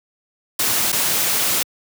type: noise with dropouts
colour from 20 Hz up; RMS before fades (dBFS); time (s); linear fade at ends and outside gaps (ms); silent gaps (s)
white; -19; 0.59-1.63; 5; 0.92-0.926
effects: high-pass 100 Hz 12 dB/octave